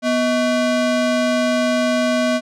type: ring-modulated tone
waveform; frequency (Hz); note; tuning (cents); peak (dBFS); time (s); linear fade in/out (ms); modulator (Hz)
square; 440; A4; 0; -13; 0.02-2.41; 50; 194
effects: low-pass 7000 Hz 12 dB/octave